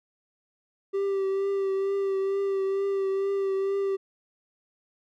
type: tone with vibrato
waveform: triangle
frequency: 391.1 Hz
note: G4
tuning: 4 cents flat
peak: -22 dBFS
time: 0.93-3.97 s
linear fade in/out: 20 ms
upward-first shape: triangle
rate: 2.2 Hz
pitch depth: 27 cents each way
effects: none